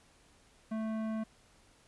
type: tone with tanh clipping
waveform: sine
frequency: 220 Hz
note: A3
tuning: in tune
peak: -35 dBFS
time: 0.71-1.24 s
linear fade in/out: 10 ms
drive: 15 dB
effects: pink hiss -64 dBFS RMS until 1.87 s + resampled to 24000 Hz